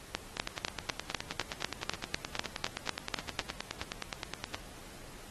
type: two click trains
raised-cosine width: 0.2 ms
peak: -17 / -12 dBFS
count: 41 / 14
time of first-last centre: 0.37-4.545 / 0.15-3.392 s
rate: 9.58 / 4.01 Hz
effects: pink hiss -51 dBFS RMS until 5.3 s + AAC 32 kbps